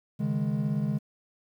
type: chord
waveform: triangle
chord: C# suspended second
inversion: none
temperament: equal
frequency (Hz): 138.59 / 155.56 / 207.7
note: C#3 / D#3 / G#3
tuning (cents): 0 / 0 / 0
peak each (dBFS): -28 / -28 / -27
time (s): 0.19-0.99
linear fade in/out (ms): 20
effects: tanh soft clip ceiling -14 dBFS + 10-bit